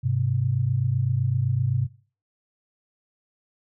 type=tone pair together; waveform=sine; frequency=102.17 / 130 Hz; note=G#2 / C3; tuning=-28 / -11 cents; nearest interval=major third; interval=417 cents; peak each=-25 / -22 dBFS; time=0.03-1.87 s; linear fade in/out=20 ms; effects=noise-tail reverb RT60 0.4 s tail -20 dB re dry